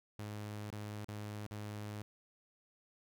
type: tone with dropouts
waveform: sawtooth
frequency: 104.9 Hz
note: G#2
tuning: 18 cents sharp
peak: -38 dBFS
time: 0.19-2.02 s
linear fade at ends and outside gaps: 0 ms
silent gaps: 0.703-0.727 / 1.045-1.085 / 1.465-1.511 s
effects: none